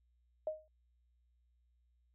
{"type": "tone with exponential decay", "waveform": "sine", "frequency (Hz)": 622.3, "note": "D#5", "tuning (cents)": 0, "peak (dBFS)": -31, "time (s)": [0.47, 0.68], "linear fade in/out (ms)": 2, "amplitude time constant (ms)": 44, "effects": ["added 60 Hz sine -70 dBFS peak until 2.14 s"]}